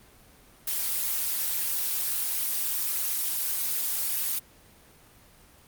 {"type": "noise", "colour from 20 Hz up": "blue", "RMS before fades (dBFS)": -28, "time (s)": [0.67, 4.39], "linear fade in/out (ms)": 5, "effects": ["pink hiss -55 dBFS RMS until 5.67 s", "Opus 24 kbps"]}